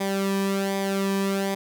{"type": "tone with flanger", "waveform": "sawtooth", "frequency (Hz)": 195.7, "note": "G3", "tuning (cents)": -3, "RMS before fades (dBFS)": -25, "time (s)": [0, 1.55], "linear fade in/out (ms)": 10, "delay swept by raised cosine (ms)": [0.71, 1.45], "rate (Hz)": 1.3, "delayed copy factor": -0.65, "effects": []}